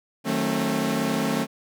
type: tone cluster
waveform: sawtooth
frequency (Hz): 155.9 / 186.8 / 221.3 / 269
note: D#3 / F#3 / A3 / C4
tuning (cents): +4 / +17 / +10 / +48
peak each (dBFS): -27 / -27 / -22 / -23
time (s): 0.24-1.47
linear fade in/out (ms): 50
effects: none